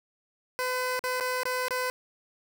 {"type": "tone with dropouts", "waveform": "15% pulse", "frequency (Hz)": 506, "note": "B4", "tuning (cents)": 42, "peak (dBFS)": -21, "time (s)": [0.59, 1.9], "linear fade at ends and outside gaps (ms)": 0, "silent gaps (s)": [[0.993, 1.039], [1.2, 1.208], [1.433, 1.454], [1.683, 1.707]], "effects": []}